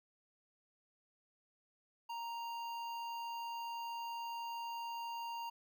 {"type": "tone with notch filter", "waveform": "square", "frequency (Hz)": 932.3, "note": "A#5", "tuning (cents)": 0, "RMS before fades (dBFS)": -43, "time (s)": [2.09, 5.5], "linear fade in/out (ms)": 10, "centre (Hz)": 9100, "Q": 0.63, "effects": []}